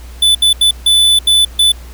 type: tone bursts at uneven times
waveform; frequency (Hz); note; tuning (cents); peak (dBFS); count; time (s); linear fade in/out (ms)
square; 3492; A7; -14; -7; 6; 0.22-0.35 / 0.42-0.53 / 0.61-0.71 / 0.86-1.19 / 1.27-1.45 / 1.59-1.72; 5
effects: added 60 Hz sine -29 dBFS peak until 1.93 s + pink hiss -40 dBFS RMS until 1.93 s